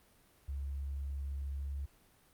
sine tone with pitch glide, 69.3 to 69.78 Hz, C#2 to C#2, 0 to +12 cents, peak -36 dBFS, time 0.48-1.86 s, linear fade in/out 10 ms, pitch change +12 cents, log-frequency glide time 1.53-1.72 s, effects pink hiss -66 dBFS RMS until 2.33 s + Opus 32 kbps

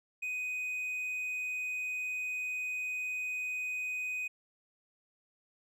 triangle tone, 2499 Hz, D#7, 7 cents sharp, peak -32 dBFS, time 0.22-4.28 s, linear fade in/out 10 ms, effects none

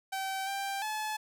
sawtooth tone with pitch steps, 771 / 788 / 860 Hz, G5 / G5 / A5, -29 / +9 / -40 cents, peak -29 dBFS, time 0.12-1.17 s, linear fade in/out 10 ms, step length 350 ms, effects none

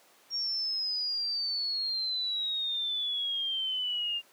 sine exponential sweep, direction down, 5588 to 2794 Hz, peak -29 dBFS, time 0.3-4.22 s, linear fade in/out 50 ms, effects pink hiss -60 dBFS RMS until 4.32 s + high-pass 400 Hz 12 dB/octave

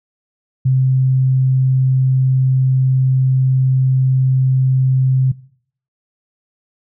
sine tone, 130.81 Hz, C3, in tune, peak -10 dBFS, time 0.65-5.32 s, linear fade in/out 10 ms, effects noise-tail reverb RT60 0.6 s tail -21 dB re dry

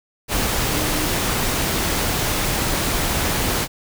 sine tone in noise, 303.6 Hz, D#4, 42 cents flat, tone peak -27 dBFS, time 0.68-1.09 s, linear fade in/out 50 ms, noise pink, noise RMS -21 dBFS, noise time 0.28-3.68 s, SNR -9 dB, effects none

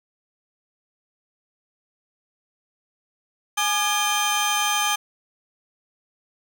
25% pulse tone cluster, 836 / 1208 / 3152 Hz, G#5 / D6 / G7, +11 / +48 / +9 cents, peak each -21 dBFS, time 3.57-4.96 s, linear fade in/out 10 ms, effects none

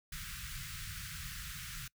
pink band-stop noise, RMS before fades -44 dBFS, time 0.12-1.88 s, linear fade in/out 5 ms, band 170 to 1300 Hz, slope 48 dB/octave, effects noise-tail reverb RT60 0.1 s tail -23 dB re dry

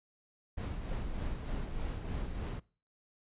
brown noise with tremolo, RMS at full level -35 dBFS, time 0.57-2.6 s, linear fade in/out 10 ms, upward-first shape sine, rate 3.3 Hz, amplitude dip 45%, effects noise-tail reverb RT60 0.4 s tail -23 dB re dry + resampled to 8000 Hz

